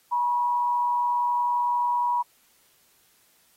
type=tone with frequency modulation; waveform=sine; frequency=968 Hz; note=B5; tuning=35 cents flat; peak=-21 dBFS; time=0.11-2.23 s; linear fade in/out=20 ms; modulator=111 Hz; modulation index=0.34; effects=white hiss -62 dBFS RMS until 3.56 s + AAC 48 kbps